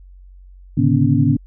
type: tone cluster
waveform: sine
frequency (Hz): 109.5 / 137.6 / 149 / 243.7 / 282.5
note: A2 / C#3 / D3 / B3 / C#4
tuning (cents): -8 / -12 / +25 / -23 / +33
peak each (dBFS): -18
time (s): 0.77-1.37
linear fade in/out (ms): 10
effects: added 46 Hz sine -39 dBFS peak until 1.46 s